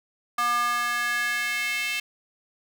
square tone with high-pass filter sweep, 240 Hz, B3, 49 cents flat, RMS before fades -26 dBFS, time 0.38-2 s, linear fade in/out 5 ms, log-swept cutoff 1100 to 2500 Hz, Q 3.9, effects none

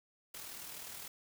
white noise with amplitude modulation, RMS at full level -45 dBFS, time 0.34-1.08 s, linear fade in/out 5 ms, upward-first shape sine, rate 39.8 Hz, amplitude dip 45%, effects none

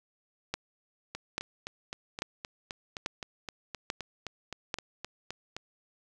two click trains, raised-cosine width 0.2 ms, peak -20 / -14 dBFS, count 18 / 6, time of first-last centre 1.15-5.566 / 0.54-4.742 s, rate 3.85 / 1.19 Hz, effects none

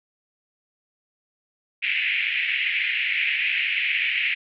white band-pass noise, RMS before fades -24 dBFS, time 1.82-4.35 s, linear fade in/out 20 ms, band 2000 to 2700 Hz, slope 48 dB/octave, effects none

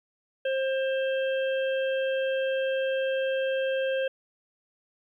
harmonic tone, 531 Hz, C5, 25 cents sharp, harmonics 1 / 3 / 5 / 6, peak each -25 / -35 / -39 / -41 dBFS, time 0.45-4.08 s, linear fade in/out 5 ms, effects 11-bit

